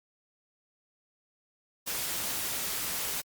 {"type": "noise", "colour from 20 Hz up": "white", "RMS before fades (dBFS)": -33, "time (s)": [1.86, 3.22], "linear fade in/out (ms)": 20, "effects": ["Opus 48 kbps"]}